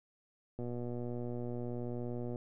click train, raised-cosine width 2 ms, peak -28 dBFS, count 215, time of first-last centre 0.59-2.359 s, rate 121 Hz, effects none

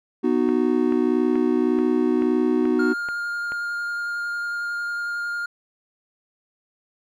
triangle chord, B major, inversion none, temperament just, 246.9 / 308.7 / 370.4 Hz, B3 / D#4 / F#4, 0 / -14 / +2 cents, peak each -20 dBFS, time 0.23-2.94 s, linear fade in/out 20 ms
click train, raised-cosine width 0.5 ms, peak -20 dBFS, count 8, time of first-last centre 0.49-3.52 s, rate 2.31 Hz
triangle tone with vibrato, 1411 Hz, F6, 17 cents sharp, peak -23 dBFS, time 2.79-5.46 s, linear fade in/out 5 ms, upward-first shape sine, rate 11 Hz, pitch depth 8 cents each way
effects none

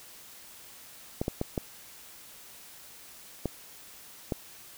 clicks, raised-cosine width 2 ms, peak -15 dBFS, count 6, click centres 1.215 / 1.281 / 1.414 / 1.578 / 3.457 / 4.322 s, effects white hiss -50 dBFS RMS until 4.77 s

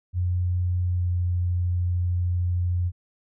sine tone with pitch glide, 89.5 to 88.68 Hz, F2 to F2, +43 to +27 cents, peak -21 dBFS, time 0.13-2.92 s, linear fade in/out 50 ms, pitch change -16 cents, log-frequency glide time 0.89-1.08 s, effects none

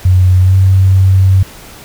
sine tone with pitch glide, 91.8 to 94.98 Hz, F#2 to F#2, -13 to +46 cents, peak -4 dBFS, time 0.05-1.43 s, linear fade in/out 5 ms, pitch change +59 cents, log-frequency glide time 0.4-0.55 s, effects pink hiss -34 dBFS RMS until 1.84 s

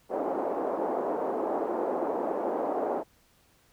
white band-pass noise, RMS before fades -30 dBFS, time 0.09-3.04 s, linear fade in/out 50 ms, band 290 to 770 Hz, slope 24 dB/octave, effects pink hiss -64 dBFS RMS until 3.72 s

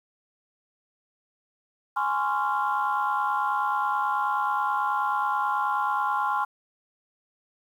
sine chord, Db major seventh, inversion second, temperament just, 831.5 / 1039.4 / 1108.7 / 1385.9 Hz, Ab5 / C6 / Db6 / F6, +2 / -12 / 0 / -14 cents, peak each -27 / -27 / -30 / -29 dBFS, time 1.96-6.45 s, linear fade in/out 10 ms, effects tanh soft clip ceiling -14 dBFS + 9-bit

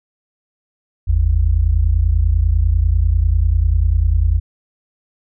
sine tone pair together, 51.28 / 81.4 Hz, G#1 / E2, -21 / -21 cents, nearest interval minor sixth, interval 800 cents, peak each -14 dBFS, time 1.07-4.4 s, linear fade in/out 20 ms, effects none

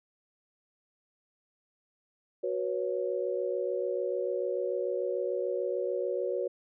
sine chord, F# suspended fourth, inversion none, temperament equal with one note detuned, 370 / 487.6 / 554.4 Hz, F#4 / B4 / C#5, 0 / -22 / 0 cents, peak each -33 dBFS, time 2.43-6.48 s, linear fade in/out 10 ms, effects none

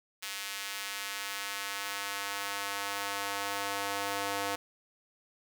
square tone with high-pass filter sweep, 99.9 Hz, G2, 33 cents sharp, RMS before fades -36 dBFS, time 0.22-4.56 s, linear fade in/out 10 ms, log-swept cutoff 2300 to 600 Hz, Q 0.83, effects none

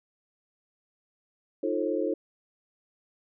sine chord, F dominant seventh, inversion third, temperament equal with one note detuned, 311.1 / 349.2 / 440 / 536.1 Hz, Eb4 / F4 / A4 / C5, 0 / 0 / 0 / +42 cents, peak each -31 dBFS, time 1.63-2.14 s, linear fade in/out 5 ms, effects none

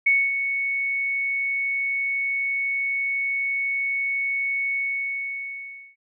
sine tone with ADSR envelope, 2217 Hz, C#7, in tune, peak -14 dBFS, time 0.06-5.96 s, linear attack 9 ms, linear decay 240 ms, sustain -8 dB, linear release 1200 ms, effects none

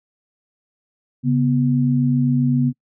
sine tone pair together, 138.33 / 245.9 Hz, C#3 / B3, -3 / -7 cents, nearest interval minor seventh, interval 996 cents, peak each -17 dBFS, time 1.23-2.73 s, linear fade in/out 50 ms, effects noise-tail reverb RT60 0.1 s tail -26 dB re dry

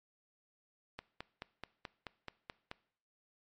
click train, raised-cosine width 0.3 ms, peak -26 dBFS, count 9, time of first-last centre 0.99-2.714 s, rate 4.64 Hz, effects noise-tail reverb RT60 0.6 s tail -20 dB re dry + MP3 48 kbps

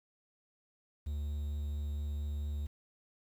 triangle tone with vibrato, 73.42 Hz, D2, in tune, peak -32 dBFS, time 1.06-2.67 s, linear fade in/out 10 ms, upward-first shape triangle, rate 4.4 Hz, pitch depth 9 cents each way, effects 10-bit

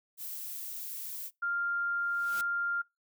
violet noise, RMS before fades -40 dBFS, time 0.17-1.31 s, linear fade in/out 50 ms
sine tone, 1396.9 Hz, F6, in tune, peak -29 dBFS, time 1.42-2.82 s, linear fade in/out 10 ms
white noise with exponential growth, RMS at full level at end -40 dBFS, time 1.96-2.41 s, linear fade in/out 1 ms, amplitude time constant 96 ms
effects noise-tail reverb RT60 0.2 s tail -24 dB re dry

